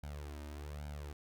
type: tone with flanger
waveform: sawtooth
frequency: 73.42 Hz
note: D2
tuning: in tune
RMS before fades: -45 dBFS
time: 0.03-1.13 s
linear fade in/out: 5 ms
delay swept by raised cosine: 1.3 to 3.3 ms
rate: 1.2 Hz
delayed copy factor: +0.8
effects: none